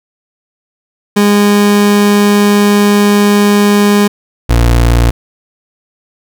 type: tone pair in turn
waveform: 30% pulse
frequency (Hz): 205.1 / 58.59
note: G#3 / A#1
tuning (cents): -21 / +9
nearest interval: octave + minor seventh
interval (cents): 2170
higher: first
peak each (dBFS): -3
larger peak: neither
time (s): 1.16-4.08 / 4.49-5.11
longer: first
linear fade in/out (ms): 10
effects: none